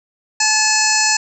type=harmonic tone with a mistuned harmonic; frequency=864 Hz; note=A5; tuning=32 cents flat; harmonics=1 / 2 / 3 / 5 / 6 / 7 / 8 / 9; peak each=-21 / -21 / -21 / -21 / -21 / -21 / -21 / -21 dBFS; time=0.4-1.17 s; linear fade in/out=5 ms; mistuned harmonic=9; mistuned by=-36 cents; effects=none